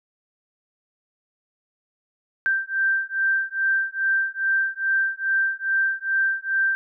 sine beating tone pair, 1568 / 1570.4 Hz, G6 / G6, 0 / +3 cents, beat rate 2.4 Hz, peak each -23 dBFS, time 2.46-6.75 s, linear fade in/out 0 ms, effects none

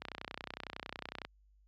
click train, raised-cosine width 0.3 ms, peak -24 dBFS, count 39, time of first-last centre 0.02-1.25 s, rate 30.9 Hz, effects added 50 Hz sine -51 dBFS peak until 1.67 s + high-pass 100 Hz 12 dB/octave

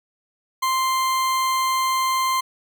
40% pulse tone, 1046.5 Hz, C6, in tune, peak -18 dBFS, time 0.62-2.41 s, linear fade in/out 10 ms, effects none

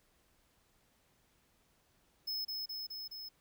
square tone with echo, 5190 Hz, E8, 28 cents flat, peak -36 dBFS, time 2.27-2.45 s, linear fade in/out 10 ms, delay 210 ms, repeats 4, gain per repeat -2 dB, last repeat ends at 3.29 s, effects pink hiss -72 dBFS RMS until 3.4 s

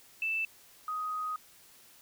sine tone pair in turn, 2647 / 1251.5 Hz, E7 / D#6, +7 / +10 cents, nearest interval octave + minor second, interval 1297 cents, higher first, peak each -29 / -32 dBFS, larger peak first, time 0.22-0.45 / 0.88-1.36 s, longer second, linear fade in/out 2 ms, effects white hiss -58 dBFS RMS until 2.01 s

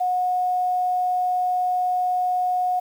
sine tone with quantisation, 728 Hz, F#5, 28 cents flat, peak -19 dBFS, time 0-2.8 s, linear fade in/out 10 ms, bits 8, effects none

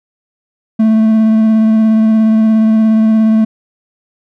triangle tone with vibrato, 220 Hz, A3, in tune, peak -4 dBFS, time 0.79-3.45 s, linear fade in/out 10 ms, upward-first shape square, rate 17 Hz, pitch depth 12 cents each way, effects none

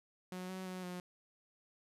sawtooth tone with pitch steps, 183.1 / 187.2 / 184.3 / 179.6 Hz, F#3 / F#3 / F#3 / F3, -18 / +20 / -7 / +49 cents, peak -38 dBFS, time 0.32-1 s, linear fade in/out 2 ms, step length 170 ms, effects resampled to 32000 Hz

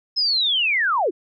sine linear sweep, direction down, 5200 to 292.1 Hz, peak -17 dBFS, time 0.16-1.11 s, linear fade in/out 20 ms, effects none

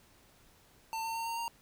square tone with pitch steps, 897 / 904.8 / 912.7 / 920.6 / 928.6 Hz, A5 / A5 / A#5 / A#5 / A#5, +33 / +48 / -37 / -22 / -7 cents, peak -35 dBFS, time 0.93-1.48 s, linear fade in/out 0 ms, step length 110 ms, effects pink hiss -63 dBFS RMS until 1.61 s

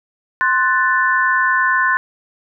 sine chord, F# diminished, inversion second, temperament equal with one note detuned, 1046.5 / 1488.6 / 1760 Hz, C6 / F#6 / A6, 0 / +10 / 0 cents, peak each -17 dBFS, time 0.41-1.97 s, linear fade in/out 0 ms, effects none

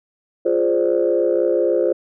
sine chord, D half-diminished seventh, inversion first, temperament equal, 349.2 / 415.3 / 523.3 / 587.3 Hz, F4 / Ab4 / C5 / D5, 0 / 0 / 0 / 0 cents, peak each -19 / -21 / -18 / -23 dBFS, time 0.45-1.93 s, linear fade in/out 10 ms, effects tanh soft clip ceiling -6 dBFS

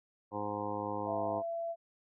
harmonic tone, 103.83 Hz, G#2, in tune, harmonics 1 / 2 / 3 / 4 / 5 / 7 / 8 / 9 / 10, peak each -46 / -45 / -42 / -45 / -40 / -45 / -43 / -41 / -44 dBFS, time 0.31-1.43 s, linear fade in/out 50 ms
sine tone, 672 Hz, E5, 33 cents sharp, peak -34 dBFS, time 1.05-1.76 s, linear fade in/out 50 ms
effects none

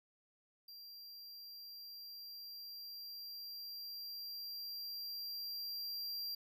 square tone with level ramp, 4744 Hz, D8, 17 cents sharp, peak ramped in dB -52 to -40 dBFS, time 0.68-6.35 s, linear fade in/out 5 ms, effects none

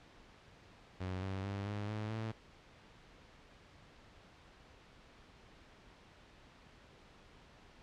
sawtooth tone with pitch steps, 92.7 / 96.08 / 99.58 / 103.21 / 106.98 / 110.88 Hz, F#2 / G2 / G2 / G#2 / A2 / A2, +4 / -34 / +28 / -10 / -48 / +14 cents, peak -34 dBFS, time 1-2.32 s, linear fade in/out 10 ms, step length 220 ms, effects pink hiss -60 dBFS RMS until 7.82 s + low-pass 4000 Hz 12 dB/octave

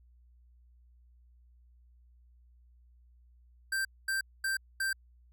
square tone bursts, 1570 Hz, G6, 2 cents sharp, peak -30 dBFS, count 4, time 3.72-4.93 s, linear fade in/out 5 ms, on 130 ms, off 230 ms, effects added 60 Hz sine -58 dBFS peak until 5.32 s

